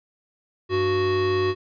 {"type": "tone pair together", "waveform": "square", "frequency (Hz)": [98, 370.6], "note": ["G2", "F#4"], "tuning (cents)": [0, 3], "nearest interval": "octave + major seventh", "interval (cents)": 2303, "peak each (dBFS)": [-29, -21], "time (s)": [0.69, 1.55], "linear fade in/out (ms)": 50, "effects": ["resampled to 11025 Hz"]}